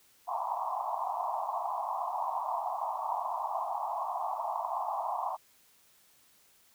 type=band-pass noise; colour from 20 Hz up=white; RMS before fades=-34 dBFS; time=0.27-5.37 s; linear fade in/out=20 ms; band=660 to 1100 Hz; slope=96 dB/octave; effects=white hiss -64 dBFS RMS until 6.74 s